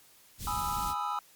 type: band-stop noise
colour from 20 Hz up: pink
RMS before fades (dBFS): -38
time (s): 0.38-0.95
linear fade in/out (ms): 50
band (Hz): 210 to 4400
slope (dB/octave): 12
type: chord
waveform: triangle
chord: E major seventh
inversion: first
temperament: equal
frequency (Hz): 830.6 / 987.8 / 1244.5 / 1318.5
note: G#5 / B5 / D#6 / E6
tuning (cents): 0 / 0 / 0 / 0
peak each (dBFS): -34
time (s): 0.47-1.19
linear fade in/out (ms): 2
effects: white hiss -59 dBFS RMS until 1.35 s + MP3 96 kbps